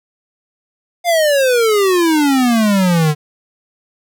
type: exponential sweep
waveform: square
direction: down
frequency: 711 to 146.83 Hz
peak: -11 dBFS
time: 1.04-3.15 s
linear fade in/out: 50 ms
effects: none